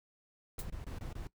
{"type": "noise bursts", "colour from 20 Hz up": "brown", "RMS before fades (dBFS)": -42, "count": 5, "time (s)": [0.58, 1.272], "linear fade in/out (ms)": 2, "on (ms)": 120, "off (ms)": 23}
{"type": "noise with exponential decay", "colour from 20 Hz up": "blue", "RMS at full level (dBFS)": -39, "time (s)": [0.59, 0.67], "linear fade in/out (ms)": 1, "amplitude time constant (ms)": 17}
{"effects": ["noise-tail reverb RT60 0.1 s tail -19 dB re dry"]}